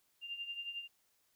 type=tone with tremolo; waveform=sine; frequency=2794 Hz; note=F7; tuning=in tune; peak=-37 dBFS; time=0.21-0.88 s; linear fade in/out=50 ms; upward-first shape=triangle; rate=11 Hz; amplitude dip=75%; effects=white hiss -75 dBFS RMS until 1.35 s